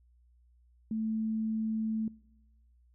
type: tone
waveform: sine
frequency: 220 Hz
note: A3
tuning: in tune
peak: -30 dBFS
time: 0.91-2.08 s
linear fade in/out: 2 ms
effects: noise-tail reverb RT60 1.0 s tail -24 dB re dry + added 60 Hz sine -61 dBFS peak until 2.94 s